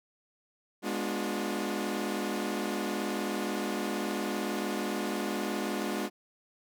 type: chord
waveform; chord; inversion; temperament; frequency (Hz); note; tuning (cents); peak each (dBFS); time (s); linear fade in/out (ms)
sawtooth; G# diminished seventh; none; equal with one note detuned; 207.7 / 246.9 / 293.7 / 357.4; G#3 / B3 / D4 / F4; 0 / 0 / 0 / +40; -31 / -34 / -33 / -32; 0.82-6.1; 50
effects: none